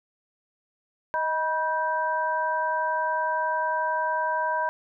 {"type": "tone cluster", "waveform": "sine", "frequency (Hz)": [627, 970, 1563], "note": ["D#5", "B5", "G6"], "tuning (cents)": [13, -31, -6], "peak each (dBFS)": [-30, -25, -30], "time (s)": [1.14, 4.69], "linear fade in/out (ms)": 0, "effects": []}